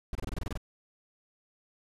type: noise bursts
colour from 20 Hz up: brown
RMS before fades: -33 dBFS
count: 10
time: 0.13-0.575 s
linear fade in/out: 2 ms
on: 22 ms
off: 25 ms
effects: resampled to 32000 Hz